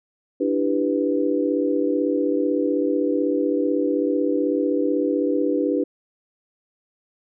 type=chord; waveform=sine; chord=E minor seventh; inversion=third; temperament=equal; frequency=293.7 / 329.6 / 392 / 493.9 Hz; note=D4 / E4 / G4 / B4; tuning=0 / 0 / 0 / 0 cents; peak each=-22 / -26 / -25 / -24 dBFS; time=0.4-5.84 s; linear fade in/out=10 ms; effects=none